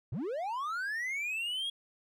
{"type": "linear sweep", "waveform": "triangle", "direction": "up", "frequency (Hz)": [92.5, 3322], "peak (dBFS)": -31, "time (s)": [0.12, 1.7], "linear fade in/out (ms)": 5, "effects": []}